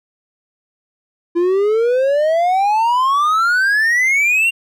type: exponential sweep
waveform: triangle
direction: up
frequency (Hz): 337.4 to 2800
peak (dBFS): -10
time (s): 1.35-4.51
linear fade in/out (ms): 20
effects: none